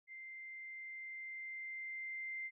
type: tone with level ramp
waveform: sine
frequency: 2088 Hz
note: C7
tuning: 4 cents flat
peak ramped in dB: -48 to -40 dBFS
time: 0.07-2.51 s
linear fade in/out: 50 ms
effects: none